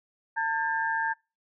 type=tone cluster; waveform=sine; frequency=901 / 1608 / 1762 Hz; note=A5 / G6 / A6; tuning=+41 / +44 / +2 cents; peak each=-28 / -29 / -35 dBFS; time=0.36-1.14 s; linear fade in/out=20 ms; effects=noise-tail reverb RT60 0.3 s tail -26 dB re dry